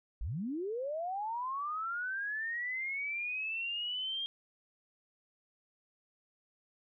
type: linear sweep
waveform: sine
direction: up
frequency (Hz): 38.89 to 3230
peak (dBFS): -34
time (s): 0.21-4.26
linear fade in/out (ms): 0
effects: none